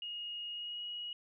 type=tone with pitch glide; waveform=sine; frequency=2869 to 2901 Hz; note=F7 to F#7; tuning=+46 to -35 cents; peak=-39 dBFS; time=0.02-1.13 s; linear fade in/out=2 ms; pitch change=+19 cents; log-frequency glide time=0.51-0.82 s; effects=none